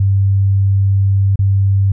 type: tone with dropouts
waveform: sine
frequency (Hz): 98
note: G2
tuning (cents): 0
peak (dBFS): -9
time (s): 0-1.92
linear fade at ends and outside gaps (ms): 5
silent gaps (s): 1.358-1.39
effects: none